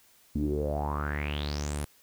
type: tone with low-pass filter sweep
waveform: sawtooth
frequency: 73.42 Hz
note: D2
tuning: in tune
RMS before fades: -31 dBFS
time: 0.35-1.85 s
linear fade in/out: 5 ms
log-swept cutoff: 240 to 11000 Hz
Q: 8
effects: white hiss -61 dBFS RMS until 2.02 s